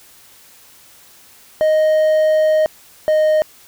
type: tone pair in turn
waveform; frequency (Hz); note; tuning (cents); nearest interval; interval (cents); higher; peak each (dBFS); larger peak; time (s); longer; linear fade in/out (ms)
triangle; 622.3 / 618.8; D#5 / D#5; 0 / -10; unison; 10; first; -9; neither; 1.61-2.66 / 3.08-3.42; first; 0
effects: white hiss -46 dBFS RMS until 3.67 s